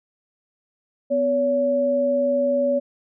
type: tone pair together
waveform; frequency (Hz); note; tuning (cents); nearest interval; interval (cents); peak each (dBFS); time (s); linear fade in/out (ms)
sine; 251 / 566; B3 / C#5; +28 / +36; octave + major second; 1408; -25 / -18; 1.1-2.8; 20
effects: none